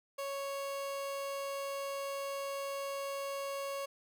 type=tone; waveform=30% pulse; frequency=554 Hz; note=C#5; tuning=1 cent flat; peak=-34 dBFS; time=0.18-3.86 s; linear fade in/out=10 ms; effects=none